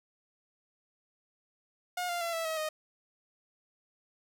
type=tone with pitch steps; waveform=sawtooth; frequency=717 / 696.6 / 676.8 / 657.5 / 638.8 / 620.6 Hz; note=F5 / F5 / E5 / E5 / D#5 / D#5; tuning=+45 / -5 / +45 / -5 / +45 / -5 cents; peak=-28 dBFS; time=1.97-2.69 s; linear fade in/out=5 ms; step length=120 ms; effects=none